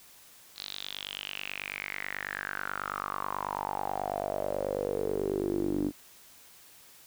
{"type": "tone with band-pass filter sweep", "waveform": "sawtooth", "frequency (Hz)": 49.19, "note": "G1", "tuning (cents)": 7, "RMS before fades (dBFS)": -34, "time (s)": [0.55, 5.92], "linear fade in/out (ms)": 50, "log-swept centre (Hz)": [4200, 290], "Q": 6.7, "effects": ["white hiss -55 dBFS RMS until 7.06 s"]}